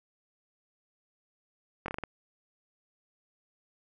slowing click train, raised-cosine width 0.5 ms, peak -19 dBFS, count 6, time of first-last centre 1.86-2.037 s, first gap 22 ms, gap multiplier 1.24, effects none

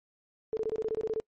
sine tone bursts, 440 Hz, A4, in tune, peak -27 dBFS, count 11, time 0.53-1.2 s, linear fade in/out 0 ms, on 40 ms, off 23 ms, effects noise-tail reverb RT60 0.1 s tail -26 dB re dry + MP3 32 kbps

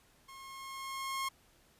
sawtooth tone with level ramp, 1077 Hz, C6, 50 cents sharp, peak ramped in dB -46 to -29 dBFS, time 0.28-1.29 s, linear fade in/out 10 ms, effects pink hiss -66 dBFS RMS until 1.79 s + resampled to 32000 Hz

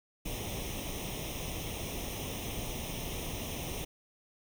pink noise with comb filter, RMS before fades -38 dBFS, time 0.25-3.85 s, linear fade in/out 10 ms, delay 0.33 ms, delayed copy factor +0.8, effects none

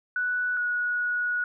sine tone pair in turn, 1480 / 1459.6 Hz, F#6 / F#6, 0 / -24 cents, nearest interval unison, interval 24 cents, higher first, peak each -24 dBFS, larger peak neither, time 0.16-0.57 / 0.57-1.44 s, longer second, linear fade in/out 2 ms, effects none

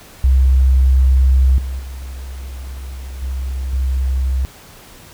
sine tone with level steps, 65.41 Hz, C2, in tune, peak -8 / -20 / -26 / -19 / -14 dBFS, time 0.24-4.45 s, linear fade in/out 0 ms, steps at 1.58 / 1.79 / 3.22 / 3.73 s, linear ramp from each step 2 ms, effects pink hiss -41 dBFS RMS until 5.13 s

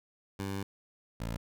15% pulse tone pair in turn, 98 / 56.83 Hz, G2 / A#1, 0 / -43 cents, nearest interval major sixth, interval 943 cents, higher first, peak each -28 dBFS, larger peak neither, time 0.39-0.63 / 1.2-1.37 s, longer first, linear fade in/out 5 ms, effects none

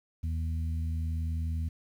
harmonic tone, 80.8 Hz, E2, 34 cents flat, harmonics 1 / 2 / 3, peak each -29 / -42 / -44 dBFS, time 0.23-1.69 s, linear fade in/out 10 ms, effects 10-bit

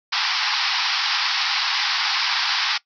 white band-pass noise, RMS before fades -22 dBFS, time 0.12-2.78 s, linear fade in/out 10 ms, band 770 to 5400 Hz, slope 96 dB/octave, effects noise-tail reverb RT60 0.1 s tail -20 dB re dry

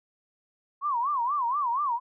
sine tone with vibrato, 1053 Hz, C6, 11 cents sharp, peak -24 dBFS, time 0.81-2 s, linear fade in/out 50 ms, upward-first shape sine, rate 4.2 Hz, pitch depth 220 cents each way, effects none

